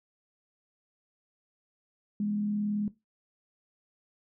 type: tone with frequency modulation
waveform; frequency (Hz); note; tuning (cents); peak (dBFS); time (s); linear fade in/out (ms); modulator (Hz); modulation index
sine; 207.6; G#3; 0; -27; 2.2-2.88; 2; 38.8; 0.23
effects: noise-tail reverb RT60 0.2 s tail -17 dB re dry